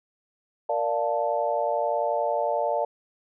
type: chord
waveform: sine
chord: Bb major seventh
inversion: none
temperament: equal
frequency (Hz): 466.2 / 587.3 / 698.5 / 880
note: Bb4 / D5 / F5 / A5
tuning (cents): 0 / 0 / 0 / 0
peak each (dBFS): -31 / -26 / -28 / -29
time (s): 0.69-2.85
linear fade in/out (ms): 5
effects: none